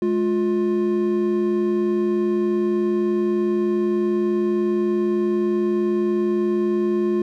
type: tone pair together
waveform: triangle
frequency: 210.3 / 353.6 Hz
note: G#3 / F4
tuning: +22 / +22 cents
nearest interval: major sixth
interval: 900 cents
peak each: -21 / -17 dBFS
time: 0.02-7.22 s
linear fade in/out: 2 ms
effects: none